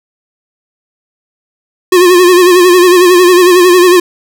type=tone with vibrato; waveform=square; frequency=359 Hz; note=F4; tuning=48 cents sharp; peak=-3 dBFS; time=1.92-4 s; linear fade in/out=5 ms; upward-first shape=sine; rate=11 Hz; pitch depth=61 cents each way; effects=none